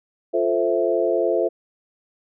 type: chord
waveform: sine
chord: F major seventh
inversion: none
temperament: equal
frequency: 349.2 / 440 / 523.3 / 659.3 Hz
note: F4 / A4 / C5 / E5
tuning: 0 / 0 / 0 / 0 cents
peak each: -23 dBFS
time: 0.33-1.49 s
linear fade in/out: 20 ms
effects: none